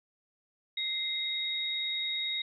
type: tone pair together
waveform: sine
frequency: 2093 / 3762 Hz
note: C7 / A#7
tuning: 0 / +15 cents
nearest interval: minor seventh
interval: 1015 cents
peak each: -37 / -31 dBFS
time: 0.77-2.42 s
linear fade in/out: 5 ms
effects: none